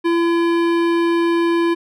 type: tone with hard clipping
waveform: sine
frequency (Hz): 338.4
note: E4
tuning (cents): +45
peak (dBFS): -16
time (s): 0.04-1.75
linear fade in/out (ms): 20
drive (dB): 16
effects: none